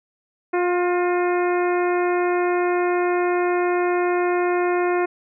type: harmonic tone with a mistuned harmonic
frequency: 354.6 Hz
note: F4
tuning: 26 cents sharp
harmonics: 1 / 2 / 3 / 4 / 5 / 6 / 7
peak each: -19 / -25 / -29 / -31 / -33 / -35 / -36 dBFS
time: 0.53-5.06 s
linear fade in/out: 10 ms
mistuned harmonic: 5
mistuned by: +22 cents
effects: none